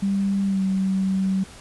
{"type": "tone with pitch glide", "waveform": "sine", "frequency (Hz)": [196.9, 191.07], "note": ["G3", "G3"], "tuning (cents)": [8, -44], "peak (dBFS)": -19, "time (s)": [0.02, 1.44], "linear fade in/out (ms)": 10, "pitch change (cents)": -52, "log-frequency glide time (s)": [0.45, 0.62], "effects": ["pink hiss -44 dBFS RMS until 1.6 s", "resampled to 24000 Hz"]}